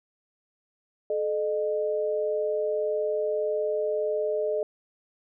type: tone pair together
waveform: sine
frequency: 431.7 / 610 Hz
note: A4 / D#5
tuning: -33 / -34 cents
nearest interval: tritone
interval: 599 cents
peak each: -27 dBFS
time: 1.1-4.63 s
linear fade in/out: 2 ms
effects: none